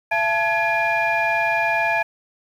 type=tone cluster; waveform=sine; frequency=676 / 875 / 1681 / 2408 Hz; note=E5 / A5 / G#6 / D7; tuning=+43 / -10 / +20 / +43 cents; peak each=-22 dBFS; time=0.11-2.03 s; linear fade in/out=10 ms; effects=tanh soft clip ceiling -11 dBFS + 8-bit